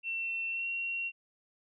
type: tone with pitch glide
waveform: sine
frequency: 2701 to 2740 Hz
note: E7 to F7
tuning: +42 to -34 cents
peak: -32 dBFS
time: 0.03-1.12 s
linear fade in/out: 50 ms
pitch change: +24 cents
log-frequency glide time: 0.51-0.67 s
effects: none